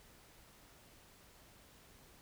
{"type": "silence", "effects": ["pink hiss -62 dBFS RMS until 2.21 s"]}